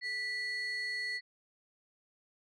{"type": "tone pair together", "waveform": "sine", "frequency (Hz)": [1969, 4362], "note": ["B6", "C#8"], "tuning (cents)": [-6, -29], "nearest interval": "octave + major second", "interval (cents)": 1377, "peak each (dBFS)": [-33, -38], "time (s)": [0.01, 1.21], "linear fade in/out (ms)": 50, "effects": ["tanh soft clip ceiling -31 dBFS"]}